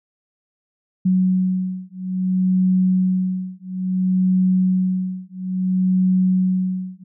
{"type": "beating tone pair", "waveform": "sine", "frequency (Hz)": [185, 185.59], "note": ["F#3", "F#3"], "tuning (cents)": [0, 6], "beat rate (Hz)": 0.59, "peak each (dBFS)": -19, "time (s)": [1.05, 7.04], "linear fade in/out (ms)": 10, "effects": []}